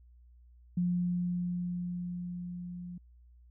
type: tone with level ramp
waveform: sine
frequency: 177 Hz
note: F3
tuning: 23 cents sharp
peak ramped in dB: -26 to -40 dBFS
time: 0.77-2.98 s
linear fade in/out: 5 ms
effects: added 60 Hz sine -55 dBFS peak until 3.5 s